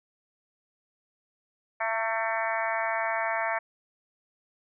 harmonic tone with a mistuned harmonic, 223.8 Hz, A3, 30 cents sharp, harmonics 3 / 4 / 5 / 6 / 7 / 8 / 9 / 10, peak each -31 / -32 / -36 / -37 / -37 / -34 / -38 / -36 dBFS, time 1.8-3.59 s, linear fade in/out 10 ms, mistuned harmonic 4, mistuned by +17 cents, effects none

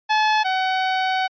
sawtooth tone pair in turn, 860 / 752.8 Hz, A5 / F#5, -40 / +30 cents, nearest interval major second, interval 230 cents, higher first, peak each -12 / -15 dBFS, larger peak first, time 0.09-0.44 / 0.44-1.28 s, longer second, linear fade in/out 20 ms, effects resampled to 11025 Hz

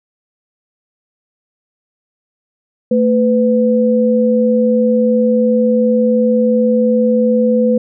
sine tone pair together, 223.5 / 500.7 Hz, A3 / B4, +27 / +24 cents, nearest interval octave + major second, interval 1397 cents, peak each -12 dBFS, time 2.91-7.78 s, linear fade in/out 5 ms, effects none

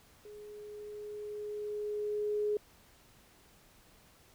sine tone with level ramp, 418.7 Hz, G#4, 14 cents sharp, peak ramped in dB -47 to -28 dBFS, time 0.25-2.57 s, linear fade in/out 2 ms, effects pink hiss -62 dBFS RMS until 4.34 s

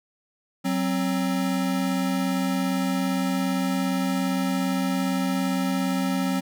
square tone pair together, 187.03 / 264.5 Hz, F#3 / C4, +19 / +19 cents, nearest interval tritone, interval 600 cents, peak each -26 dBFS, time 0.64-6.41 s, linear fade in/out 20 ms, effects none

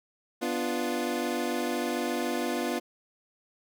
25% pulse chord, B diminished, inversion none, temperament equal with one note detuned, 246.9 / 293.7 / 348.2 Hz, B3 / D4 / F4, 0 / 0 / -5 cents, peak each -28 / -31 / -28 dBFS, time 0.41-2.8 s, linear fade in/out 20 ms, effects none

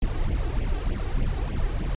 brown noise with flanger, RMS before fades -25 dBFS, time 0.02-1.95 s, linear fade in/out 2 ms, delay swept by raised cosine 0.35 to 2.65 ms, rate 3.3 Hz, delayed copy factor +0.8, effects resampled to 8000 Hz

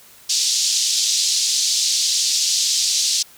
white band-pass noise, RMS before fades -19 dBFS, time 0.29-3.23 s, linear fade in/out 10 ms, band 3900 to 6600 Hz, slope 24 dB/octave, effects white hiss -47 dBFS RMS until 3.37 s

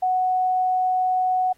sine tone, 740 Hz, F#5, in tune, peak -18 dBFS, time 0.02-1.53 s, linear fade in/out 10 ms, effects pink hiss -62 dBFS RMS until 1.57 s + AAC 48 kbps

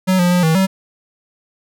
square tone with pitch steps, 186.6 / 176.9 / 178.4 / 160.3 / 190.8 Hz, F#3 / F3 / F3 / E3 / G3, +15 / +23 / +37 / -48 / -47 cents, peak -12 dBFS, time 0.07-0.67 s, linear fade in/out 20 ms, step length 120 ms, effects none

